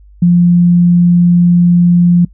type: tone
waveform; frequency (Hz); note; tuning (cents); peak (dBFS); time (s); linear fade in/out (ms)
sine; 174.61; F3; 0; -4; 0.22-2.25; 5
effects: noise-tail reverb RT60 0.1 s tail -24 dB re dry + added 50 Hz sine -37 dBFS peak until 2.33 s